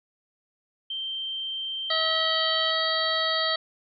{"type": "tone with pitch glide", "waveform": "sine", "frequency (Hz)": [3136, 3089], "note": ["G7", "G7"], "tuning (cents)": [0, -26], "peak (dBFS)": -29, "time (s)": [0.9, 2.71], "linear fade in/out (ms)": 5, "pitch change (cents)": -26, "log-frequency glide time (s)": [2.24, 2.34]}
{"type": "harmonic tone", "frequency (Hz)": 643, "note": "E5", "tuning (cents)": -43, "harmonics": [1, 2, 3, 5, 6, 7], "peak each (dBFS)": [-30, -30, -30, -30, -30, -30], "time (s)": [1.9, 3.56], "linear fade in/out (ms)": 5}
{"effects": []}